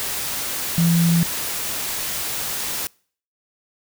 sine tone in noise, 168.8 Hz, E3, 41 cents sharp, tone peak -14 dBFS, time 0.78-1.23 s, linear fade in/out 0 ms, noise white, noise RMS -26 dBFS, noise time 0-2.87 s, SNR +9 dB, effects noise-tail reverb RT60 0.5 s tail -26 dB re dry

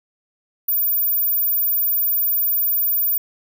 sine tone, 14840 Hz, A#9, 9 cents flat, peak -16 dBFS, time 0.68-3.18 s, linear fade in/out 5 ms, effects none

